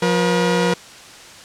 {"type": "tone pair together", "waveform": "sawtooth", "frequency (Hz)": [177.7, 480.7], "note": ["F3", "B4"], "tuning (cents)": [30, -47], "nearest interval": "octave + perfect fourth", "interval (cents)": 1723, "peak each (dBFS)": [-14, -14], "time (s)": [0.02, 0.74], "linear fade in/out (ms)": 5, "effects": ["white hiss -40 dBFS RMS until 1.44 s", "low-pass 7000 Hz 12 dB/octave"]}